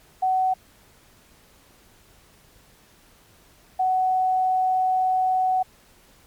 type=tone pair in turn; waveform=sine; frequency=750 / 746.1 Hz; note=F#5 / F#5; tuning=+23 / +14 cents; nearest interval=unison; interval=9 cents; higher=first; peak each=-18 dBFS; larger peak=neither; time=0.22-0.54 / 3.79-5.63 s; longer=second; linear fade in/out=10 ms; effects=pink hiss -55 dBFS RMS until 6.26 s + MP3 96 kbps